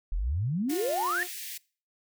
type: exponential sweep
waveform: sine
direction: up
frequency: 36.49 to 1864.7 Hz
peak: -26 dBFS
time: 0.12-1.23 s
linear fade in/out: 0 ms
type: tone with vibrato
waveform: 30% pulse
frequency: 355.9 Hz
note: F4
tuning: 33 cents sharp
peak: -34 dBFS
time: 0.68-1.28 s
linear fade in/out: 50 ms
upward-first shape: sine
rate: 3.6 Hz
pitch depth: 28 cents each way
type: high-pass noise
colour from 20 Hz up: white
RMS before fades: -39 dBFS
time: 0.69-1.58 s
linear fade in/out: 10 ms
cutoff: 1700 Hz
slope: 96 dB/octave
effects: noise-tail reverb RT60 0.4 s tail -23 dB re dry